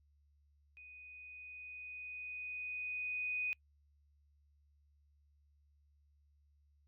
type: tone with level ramp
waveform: sine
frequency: 2489 Hz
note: D#7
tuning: in tune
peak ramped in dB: -53 to -34 dBFS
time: 0.77-3.53 s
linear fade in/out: 0 ms
effects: noise-tail reverb RT60 0.1 s tail -26 dB re dry + added 72 Hz sine -68 dBFS peak until 6.87 s